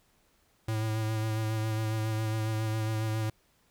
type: tone with vibrato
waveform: square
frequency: 109.7 Hz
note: A2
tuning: 5 cents flat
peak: -29 dBFS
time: 0.68-3.3 s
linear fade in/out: 5 ms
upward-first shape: sine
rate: 7.3 Hz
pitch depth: 23 cents each way
effects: pink hiss -68 dBFS RMS until 3.7 s